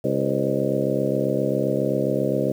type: harmonic tone with a mistuned harmonic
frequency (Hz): 67.5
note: C#2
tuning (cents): -45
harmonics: 2 / 3 / 4 / 5 / 6 / 7 / 8 / 9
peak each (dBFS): -28 / -28 / -28 / -28 / -28 / -28 / -28 / -28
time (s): 0.04-2.52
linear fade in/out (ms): 5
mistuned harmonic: 7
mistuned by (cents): +83
effects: 8-bit